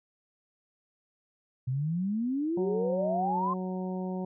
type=exponential sweep; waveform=sine; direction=up; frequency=123.47 to 1075 Hz; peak=-27 dBFS; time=1.67-3.54 s; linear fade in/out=10 ms
type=harmonic tone; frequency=185 Hz; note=F#3; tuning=in tune; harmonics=1 / 2 / 3 / 4 / 5; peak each=-32 / -38 / -42 / -44 / -46 dBFS; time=2.57-4.25 s; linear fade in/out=5 ms
effects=none